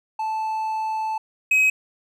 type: tone pair in turn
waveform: triangle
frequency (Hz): 876 / 2539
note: A5 / D#7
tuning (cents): -8 / +34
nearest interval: octave + tritone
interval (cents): 1842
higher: second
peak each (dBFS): -21 / -13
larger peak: second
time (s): 0.19-1.18 / 1.51-1.7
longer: first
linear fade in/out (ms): 5
effects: none